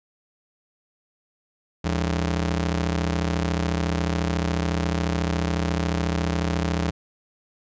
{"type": "ring-modulated tone", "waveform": "sawtooth", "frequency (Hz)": 123.47, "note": "B2", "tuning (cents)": 0, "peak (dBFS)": -15, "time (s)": [1.84, 6.91], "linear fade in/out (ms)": 10, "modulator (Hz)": 44.7, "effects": ["resampled to 16000 Hz"]}